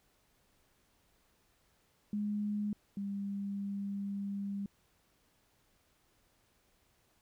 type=tone pair in turn; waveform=sine; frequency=207.7 / 199.58 Hz; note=G#3 / G3; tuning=0 / +31 cents; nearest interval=minor second; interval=69 cents; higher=first; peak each=-32 / -35 dBFS; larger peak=first; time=2.13-2.73 / 2.97-4.66 s; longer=second; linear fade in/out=2 ms; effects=pink hiss -72 dBFS RMS until 7.21 s